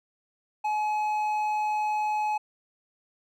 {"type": "tone with hard clipping", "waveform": "triangle", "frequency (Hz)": 849, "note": "G#5", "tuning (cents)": 38, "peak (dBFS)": -26, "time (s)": [0.64, 2.38], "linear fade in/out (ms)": 10, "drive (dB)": 9, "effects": []}